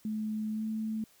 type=tone with pitch glide; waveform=sine; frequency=215.7 to 219 Hz; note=A3 to A3; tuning=-34 to -8 cents; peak=-31 dBFS; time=0.05-1.04 s; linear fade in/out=2 ms; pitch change=+26 cents; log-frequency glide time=0.52-0.64 s; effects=white hiss -63 dBFS RMS until 1.2 s